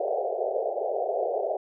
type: band-pass noise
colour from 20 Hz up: white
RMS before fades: -28 dBFS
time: 0-1.57 s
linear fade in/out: 5 ms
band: 390 to 750 Hz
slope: 96 dB/octave
effects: none